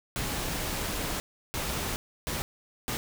pink noise bursts at uneven times, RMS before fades -32 dBFS, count 4, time 0.16-1.2 / 1.54-1.96 / 2.27-2.42 / 2.88-2.97 s, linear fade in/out 0 ms, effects none

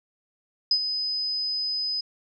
sine tone with ADSR envelope, 5020 Hz, D#8, 15 cents sharp, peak -16 dBFS, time 0.71-2.01 s, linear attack 3 ms, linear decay 71 ms, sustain -9 dB, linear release 8 ms, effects none

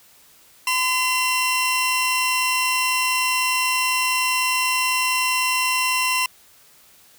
sawtooth tone pair together, 1019 / 2730 Hz, C6 / F7, -46 / -40 cents, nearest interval octave + perfect fourth, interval 1706 cents, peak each -18 dBFS, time 0.67-6.26 s, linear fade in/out 2 ms, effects white hiss -52 dBFS RMS until 7.18 s

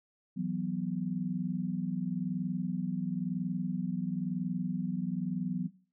sine chord, E suspended second, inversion none, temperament equal with one note detuned, 164.81 / 185.75 / 246.9 Hz, E3 / F#3 / B3, 0 / +7 / 0 cents, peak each -37 / -32 / -37 dBFS, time 0.36-5.68 s, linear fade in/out 20 ms, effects noise-tail reverb RT60 0.4 s tail -18 dB re dry

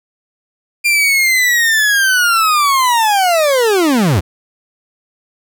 40% pulse linear sweep, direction down, 2400 to 73.42 Hz, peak -9 dBFS, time 0.84-4.21 s, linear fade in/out 20 ms, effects none

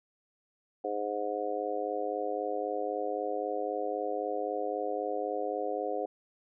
harmonic tone, 103.83 Hz, G#2, in tune, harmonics 3 / 4 / 5 / 6 / 7, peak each -40 / -36 / -35 / -40 / -36 dBFS, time 0.84-6.06 s, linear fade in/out 5 ms, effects none

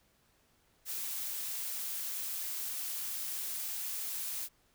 blue noise, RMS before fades -38 dBFS, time 0.85-4.49 s, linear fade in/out 50 ms, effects pink hiss -70 dBFS RMS until 4.74 s

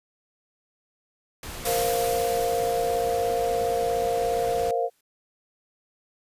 pink noise, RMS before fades -37 dBFS, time 1.43-4.71 s, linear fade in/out 2 ms
sine chord, Bb suspended second, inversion none, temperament equal, 466.2 / 523.3 / 698.5 Hz, Bb4 / C5 / F5, 0 / 0 / 0 cents, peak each -26 / -28 / -26 dBFS, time 1.64-4.9 s, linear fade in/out 50 ms
white noise with exponential decay, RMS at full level -28 dBFS, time 1.65-5.01 s, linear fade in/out 5 ms, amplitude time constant 730 ms
effects resampled to 32000 Hz

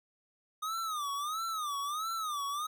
square tone with vibrato, 1227 Hz, D#6, 25 cents flat, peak -34 dBFS, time 0.62-2.67 s, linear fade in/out 10 ms, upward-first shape sine, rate 1.5 Hz, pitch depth 160 cents each way, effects none

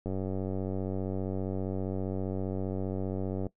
click train, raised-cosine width 2 ms, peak -21 dBFS, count 325, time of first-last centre 0.06-3.467 s, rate 95.1 Hz, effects noise-tail reverb RT60 0.1 s tail -19 dB re dry

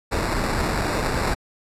pink noise with sample-and-hold, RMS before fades -23 dBFS, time 0.11-1.35 s, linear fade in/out 20 ms, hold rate 3150 Hz, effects low-pass 11000 Hz 12 dB/octave

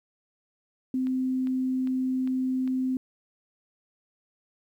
sine tone, 258.5 Hz, C4, 21 cents flat, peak -24 dBFS, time 0.94-2.97 s, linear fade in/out 2 ms
click train, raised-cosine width 0.3 ms, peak -31 dBFS, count 5, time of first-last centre 1.07-2.676 s, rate 2.49 Hz
effects 10-bit

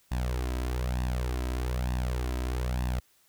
sawtooth tone with flanger, 62.1 Hz, B1, 10 cents sharp, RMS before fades -30 dBFS, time 0.11-3 s, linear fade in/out 10 ms, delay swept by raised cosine 1.1 to 3.1 ms, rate 1.1 Hz, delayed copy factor +0.7, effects white hiss -65 dBFS RMS until 3.28 s

